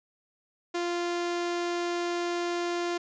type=tone; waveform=sawtooth; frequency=347.6 Hz; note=F4; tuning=8 cents flat; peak=-24 dBFS; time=0.74-2.98 s; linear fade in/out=10 ms; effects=resampled to 16000 Hz